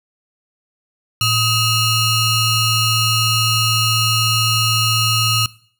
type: ring-modulated tone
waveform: 20% pulse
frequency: 1377 Hz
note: F6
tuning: 25 cents flat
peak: -6 dBFS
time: 1.21-5.46 s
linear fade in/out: 2 ms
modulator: 1490 Hz
effects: noise-tail reverb RT60 0.5 s tail -20 dB re dry